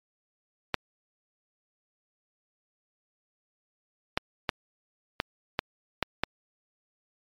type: clicks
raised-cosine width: 0.3 ms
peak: -8 dBFS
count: 7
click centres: 0.743 / 4.175 / 4.492 / 5.201 / 5.591 / 6.027 / 6.236 s
effects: MP3 96 kbps